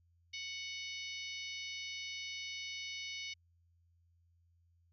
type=harmonic tone; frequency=740 Hz; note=F#5; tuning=in tune; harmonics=3 / 4 / 5 / 6 / 7 / 8; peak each=-45 / -47 / -49 / -51 / -52 / -53 dBFS; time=0.33-3.34 s; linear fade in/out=10 ms; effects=added 85 Hz sine -68 dBFS peak until 4.92 s